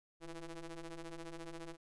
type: ring-modulated tone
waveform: sawtooth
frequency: 164.81 Hz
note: E3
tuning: in tune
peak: -38 dBFS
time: 0.2-1.77 s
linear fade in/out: 50 ms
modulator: 172 Hz
effects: resampled to 24000 Hz